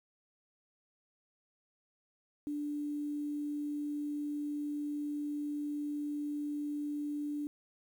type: tone with quantisation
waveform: sine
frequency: 293.7 Hz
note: D4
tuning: in tune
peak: -34 dBFS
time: 2.47-7.47 s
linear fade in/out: 0 ms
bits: 10
effects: none